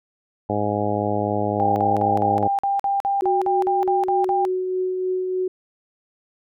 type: harmonic tone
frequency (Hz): 103.83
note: G#2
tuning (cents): 0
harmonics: 1 / 2 / 3 / 4 / 5 / 6 / 7 / 8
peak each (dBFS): -28 / -28 / -28 / -28 / -28 / -28 / -28 / -28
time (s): 0.49-2.48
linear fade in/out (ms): 10
type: tone bursts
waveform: sine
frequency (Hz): 795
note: G5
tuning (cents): +24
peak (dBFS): -18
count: 14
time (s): 1.6-4.451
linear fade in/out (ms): 0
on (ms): 160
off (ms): 47
type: tone with tremolo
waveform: sine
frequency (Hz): 370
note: F#4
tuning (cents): 0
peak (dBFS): -19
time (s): 3.22-5.48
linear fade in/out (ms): 5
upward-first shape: triangle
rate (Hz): 3.3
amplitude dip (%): 35
effects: none